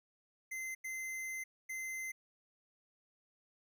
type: tone bursts at uneven times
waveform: square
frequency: 2068 Hz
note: C7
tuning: 21 cents flat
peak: -40 dBFS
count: 3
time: 0.51-0.75 / 0.84-1.44 / 1.69-2.12 s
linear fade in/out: 10 ms
effects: none